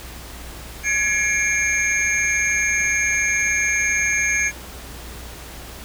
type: tone cluster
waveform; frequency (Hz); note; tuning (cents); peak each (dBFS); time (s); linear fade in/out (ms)
sine; 1678 / 2167 / 2360 / 6440; G#6 / C#7 / D7 / G8; +17 / -40 / +8 / +46; -23; 0.83-4.52; 50
effects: added 60 Hz sine -38 dBFS peak until 5.84 s + pink hiss -38 dBFS RMS until 5.84 s